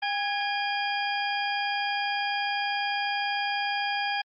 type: harmonic tone with a mistuned harmonic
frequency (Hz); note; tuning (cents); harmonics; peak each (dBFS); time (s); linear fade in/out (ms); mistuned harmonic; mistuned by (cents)
808; G#5; -48; 1 / 2 / 3 / 4 / 6; -29 / -32 / -34 / -35 / -37; 0.02-4.22; 10; 2; +48
effects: Opus 32 kbps